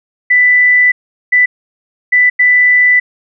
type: tone bursts at uneven times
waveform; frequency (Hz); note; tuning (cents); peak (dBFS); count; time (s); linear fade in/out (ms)
sine; 1986; B6; +9; -5; 4; 0.3-0.92 / 1.32-1.46 / 2.12-2.3 / 2.39-3; 10
effects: none